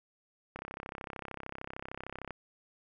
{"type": "click train", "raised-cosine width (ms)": 0.5, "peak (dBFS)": -25, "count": 59, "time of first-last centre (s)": [0.56, 2.307], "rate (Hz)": 33.2, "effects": []}